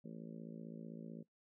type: harmonic tone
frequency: 55.7 Hz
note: A1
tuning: 22 cents sharp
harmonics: 3 / 4 / 5 / 6 / 7 / 8 / 9 / 10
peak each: -51 / -50 / -57 / -59 / -60 / -61 / -62 / -62 dBFS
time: 0.04-1.23 s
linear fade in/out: 10 ms
effects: noise-tail reverb RT60 0.1 s tail -17 dB re dry